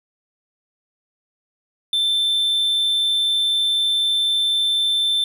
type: tone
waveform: triangle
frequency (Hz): 3548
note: A7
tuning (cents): +14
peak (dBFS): -15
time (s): 1.93-5.24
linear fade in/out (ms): 2
effects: none